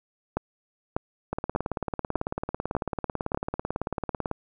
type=two click trains; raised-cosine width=1 ms; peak=-11 / -14 dBFS; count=6 / 55; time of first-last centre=0.37-3.346 / 1.33-4.313 s; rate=1.68 / 18.1 Hz; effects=none